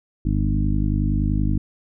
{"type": "harmonic tone with a mistuned harmonic", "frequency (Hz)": 50.6, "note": "G#1", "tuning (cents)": -44, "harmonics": [1, 2, 3, 4, 5, 6], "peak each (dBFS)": [-21, -24, -26, -27, -28, -29], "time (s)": [0.25, 1.58], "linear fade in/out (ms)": 5, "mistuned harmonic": 1, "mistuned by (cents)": -60, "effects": []}